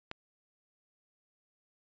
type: click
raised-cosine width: 0.3 ms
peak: -22 dBFS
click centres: 0.114 s
effects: resampled to 16000 Hz